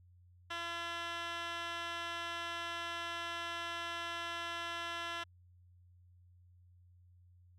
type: tone with band-pass filter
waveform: 15% pulse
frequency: 340 Hz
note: F4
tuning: 46 cents flat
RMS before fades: -41 dBFS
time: 0.5-5.24 s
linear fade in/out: 10 ms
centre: 2300 Hz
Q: 2.1
effects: added 89 Hz sine -60 dBFS peak until 7.58 s